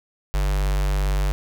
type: tone with notch filter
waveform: square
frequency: 48.81 Hz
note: G1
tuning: 7 cents flat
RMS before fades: -21 dBFS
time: 0.34-1.32 s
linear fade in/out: 0 ms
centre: 270 Hz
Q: 1.2
effects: none